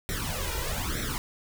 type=noise with flanger; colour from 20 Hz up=pink; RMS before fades=-31 dBFS; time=0.09-1.18 s; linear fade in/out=0 ms; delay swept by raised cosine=0.52 to 2.12 ms; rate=1.1 Hz; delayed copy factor=+0.9; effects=none